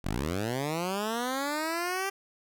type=linear sweep; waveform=10% pulse; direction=up; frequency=39.7 to 395.7 Hz; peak=-21 dBFS; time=0.04-2.1 s; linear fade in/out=10 ms; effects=none